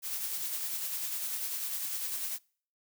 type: noise with tremolo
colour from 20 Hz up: blue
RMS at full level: -34 dBFS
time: 0.02-2.39 s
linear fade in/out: 50 ms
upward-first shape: sine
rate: 10 Hz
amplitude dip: 35%
effects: noise-tail reverb RT60 0.5 s tail -26 dB re dry